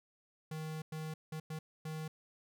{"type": "tone bursts at uneven times", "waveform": "square", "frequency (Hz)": 156.8, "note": "D#3", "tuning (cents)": 14, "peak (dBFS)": -40, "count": 5, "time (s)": [[0.51, 0.82], [0.92, 1.14], [1.32, 1.4], [1.5, 1.59], [1.85, 2.08]], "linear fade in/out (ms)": 5, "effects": []}